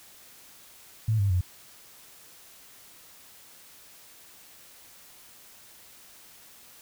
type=tone with pitch steps; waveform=sine; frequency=110 / 99.71 / 90.39 Hz; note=A2 / G2 / F#2; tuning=0 / +30 / -40 cents; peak=-21 dBFS; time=1.08-1.41 s; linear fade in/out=5 ms; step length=110 ms; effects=white hiss -52 dBFS RMS until 6.81 s